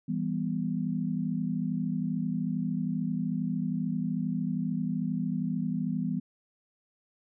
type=chord; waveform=sine; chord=E minor; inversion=none; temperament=just; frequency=164.81 / 197.78 / 247.2 Hz; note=E3 / G3 / B3; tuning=0 / +16 / +2 cents; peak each=-32 dBFS; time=0.08-6.2 s; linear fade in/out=10 ms; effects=none